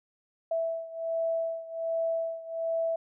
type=beating tone pair; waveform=sine; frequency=658 / 659.3 Hz; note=E5 / E5; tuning=-3 / 0 cents; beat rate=1.3 Hz; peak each=-30 / -33 dBFS; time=0.51-2.96 s; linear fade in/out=5 ms; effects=none